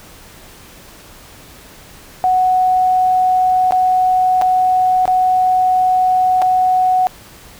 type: tone with dropouts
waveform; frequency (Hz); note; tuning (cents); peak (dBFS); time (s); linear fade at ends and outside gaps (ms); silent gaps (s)
sine; 740; F#5; 0; -10; 2.24-7.07; 0; 3.709-3.722 / 4.414-4.42 / 5.055-5.078 / 6.418-6.422
effects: pink hiss -40 dBFS RMS until 7.59 s